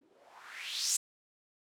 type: noise with low-pass filter sweep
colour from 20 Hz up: violet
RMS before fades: -38 dBFS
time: 0.01-0.97 s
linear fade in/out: 10 ms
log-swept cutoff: 270 to 7900 Hz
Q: 3.4
effects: none